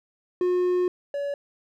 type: tone pair in turn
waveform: triangle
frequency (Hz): 360 / 568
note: F#4 / C#5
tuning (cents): -47 / +42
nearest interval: minor sixth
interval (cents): 789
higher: second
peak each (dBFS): -18 / -24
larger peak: first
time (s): 0.41-0.88 / 1.14-1.34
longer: first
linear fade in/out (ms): 2
effects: none